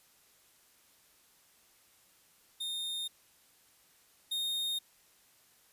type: tone pair in turn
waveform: 45% pulse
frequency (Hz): 3665 / 3695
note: A#7 / A#7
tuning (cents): -30 / -16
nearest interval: unison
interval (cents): 14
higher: second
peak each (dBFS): -35 / -32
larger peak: second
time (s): 2.6-3.08 / 4.31-4.79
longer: neither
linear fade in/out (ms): 10
effects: white hiss -65 dBFS RMS until 5.72 s + resampled to 32000 Hz